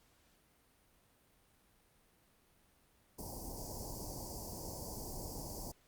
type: band-stop noise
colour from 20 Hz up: pink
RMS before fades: -45 dBFS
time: 3.18-5.72 s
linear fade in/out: 10 ms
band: 1000 to 4600 Hz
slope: 96 dB/octave
effects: pink hiss -70 dBFS RMS until 5.87 s + Opus 48 kbps